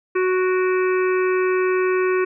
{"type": "harmonic tone with a mistuned harmonic", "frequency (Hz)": 370, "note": "F#4", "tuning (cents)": 0, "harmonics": [1, 3, 4, 5, 6, 7], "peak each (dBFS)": [-17, -27, -29, -31, -33, -34], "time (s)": [0.15, 2.25], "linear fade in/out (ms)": 10, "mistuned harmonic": 6, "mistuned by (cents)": 75, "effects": []}